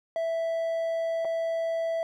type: tone with dropouts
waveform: triangle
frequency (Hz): 659.3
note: E5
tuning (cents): 0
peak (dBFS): -24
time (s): 0.16-2.03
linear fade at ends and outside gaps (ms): 1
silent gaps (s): 1.248-1.252
effects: none